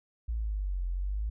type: exponential two-way sweep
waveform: sine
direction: down then up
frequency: 58.1 to 43.37 to 55.2 Hz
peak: -29 dBFS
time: 0.28-1.3 s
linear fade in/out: 10 ms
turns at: 0.88 s
effects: none